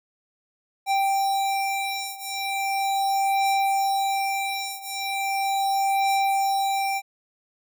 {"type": "beating tone pair", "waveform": "square", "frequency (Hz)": [784, 784.38], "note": ["G5", "G5"], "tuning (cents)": [0, 1], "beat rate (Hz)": 0.38, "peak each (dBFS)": [-25, -27], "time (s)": [0.86, 7.02], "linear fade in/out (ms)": 50, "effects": []}